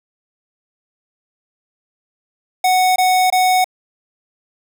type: tone bursts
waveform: square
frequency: 740 Hz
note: F#5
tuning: in tune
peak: -12 dBFS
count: 3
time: 2.64-3.644 s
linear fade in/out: 5 ms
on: 320 ms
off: 22 ms
effects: none